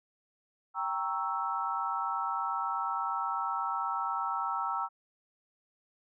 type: chord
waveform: sine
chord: G diminished seventh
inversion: none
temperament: equal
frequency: 784 / 932.3 / 1108.7 / 1318.5 Hz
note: G5 / Bb5 / Db6 / Fb6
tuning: 0 / 0 / 0 / 0 cents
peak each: -37 / -35 / -39 / -33 dBFS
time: 0.74-4.89 s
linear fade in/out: 50 ms
effects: none